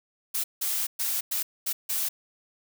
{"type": "noise bursts at uneven times", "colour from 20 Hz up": "blue", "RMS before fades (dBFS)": -28, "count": 6, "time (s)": [[0.34, 0.44], [0.61, 0.87], [0.99, 1.21], [1.31, 1.43], [1.66, 1.73], [1.89, 2.09]], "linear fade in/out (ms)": 10, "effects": []}